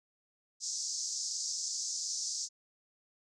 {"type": "band-pass noise", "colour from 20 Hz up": "white", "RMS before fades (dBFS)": -37, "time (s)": [0.6, 2.49], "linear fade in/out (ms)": 50, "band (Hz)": [4900, 7000], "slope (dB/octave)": 48, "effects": ["resampled to 22050 Hz"]}